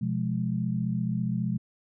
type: chord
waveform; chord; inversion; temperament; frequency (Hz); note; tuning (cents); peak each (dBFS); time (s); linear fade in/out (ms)
sine; F diminished; second; just; 125.72 / 174.61 / 209.5; Cb3 / F3 / Ab3; +31 / 0 / +15; -30; 0.01-1.58; 10
effects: none